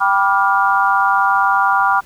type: chord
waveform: sine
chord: G dominant seventh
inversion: none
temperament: just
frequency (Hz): 784 / 980 / 1176 / 1411.2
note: G5 / B5 / D6 / F6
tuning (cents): 0 / -14 / +2 / +18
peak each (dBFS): -17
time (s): 0-2.01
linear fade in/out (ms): 20
effects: pink hiss -46 dBFS RMS until 2.05 s

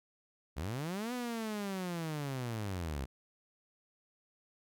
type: linear two-way sweep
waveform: sawtooth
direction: up then down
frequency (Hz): 62.3 to 251.2 to 62.3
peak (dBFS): -32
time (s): 0.56-3.06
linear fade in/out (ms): 20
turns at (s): 1.13
effects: none

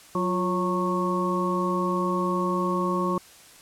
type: harmonic tone with a mistuned harmonic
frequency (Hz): 183.2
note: F#3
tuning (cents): -17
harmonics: 1 / 2 / 3 / 5 / 6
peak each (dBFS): -27 / -28 / -33 / -35 / -27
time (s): 0.15-3.18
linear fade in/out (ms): 2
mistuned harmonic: 2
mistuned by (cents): -66
effects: white hiss -50 dBFS RMS until 3.61 s + low-pass 11000 Hz 12 dB/octave

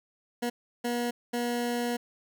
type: tone bursts at uneven times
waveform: 20% pulse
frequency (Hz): 240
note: B3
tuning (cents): -49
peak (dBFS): -23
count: 3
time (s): 0.42-0.5 / 0.84-1.11 / 1.33-1.97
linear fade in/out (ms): 10
effects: none

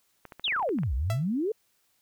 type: clicks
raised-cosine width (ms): 0.5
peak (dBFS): -28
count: 11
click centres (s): 0.253 / 0.322 / 0.396 / 0.48 / 0.524 / 0.564 / 0.596 / 0.627 / 0.691 / 0.787 / 0.834
type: exponential two-way sweep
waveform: sine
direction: down then up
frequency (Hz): 3951 to 57.9 to 464.4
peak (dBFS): -25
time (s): 0.44-1.52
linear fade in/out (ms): 5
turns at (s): 0.94
type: tone with exponential decay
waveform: sawtooth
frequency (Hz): 664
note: E5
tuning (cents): +12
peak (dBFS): -25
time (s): 1.1-1.26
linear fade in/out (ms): 1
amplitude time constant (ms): 33
effects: white hiss -70 dBFS RMS until 2.01 s

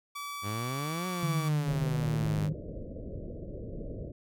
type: tone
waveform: sawtooth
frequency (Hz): 1150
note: D6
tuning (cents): -37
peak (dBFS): -33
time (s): 0.15-1.49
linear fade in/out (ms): 10
type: exponential two-way sweep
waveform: sawtooth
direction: up then down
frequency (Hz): 98 to 185 to 98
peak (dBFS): -29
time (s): 0.42-2.5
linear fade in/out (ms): 50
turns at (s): 1.07
type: tone with pitch glide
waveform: sine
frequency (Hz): 150 to 153.33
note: D3 to D#3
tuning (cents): +37 to -25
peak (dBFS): -28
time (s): 1.23-2.53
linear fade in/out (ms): 2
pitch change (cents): +38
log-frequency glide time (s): 1.42-2.15
type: low-pass noise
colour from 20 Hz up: pink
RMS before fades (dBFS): -40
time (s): 1.67-4.12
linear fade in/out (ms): 5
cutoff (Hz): 620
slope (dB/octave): 96
effects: none

